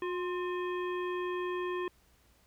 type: harmonic tone with a mistuned harmonic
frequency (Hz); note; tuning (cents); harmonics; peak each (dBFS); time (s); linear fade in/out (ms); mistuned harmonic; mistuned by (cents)
360; F#4; -47; 1 / 3 / 5 / 7 / 9; -33 / -39 / -44 / -48 / -52; 0.02-1.88; 2; 3; -50
effects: added 60 Hz sine -67 dBFS peak until 2.46 s + pink hiss -67 dBFS RMS until 2.46 s